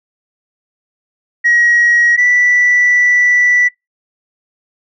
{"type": "tone pair in turn", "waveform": "sine", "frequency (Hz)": [1901, 1965.8], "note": ["A#6", "B6"], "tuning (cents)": [33, -9], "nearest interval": "minor second", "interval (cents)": 58, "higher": "second", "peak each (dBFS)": -6, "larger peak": "neither", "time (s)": [[1.44, 2.17], [2.17, 3.69]], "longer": "second", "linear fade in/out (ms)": 20, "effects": ["noise-tail reverb RT60 0.2 s tail -25 dB re dry", "tanh soft clip ceiling -4 dBFS"]}